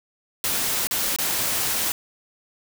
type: noise with dropouts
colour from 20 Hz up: white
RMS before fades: -24 dBFS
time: 0.44-1.92 s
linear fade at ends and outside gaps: 1 ms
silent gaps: 0.871-0.91 / 1.162-1.186 s
effects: none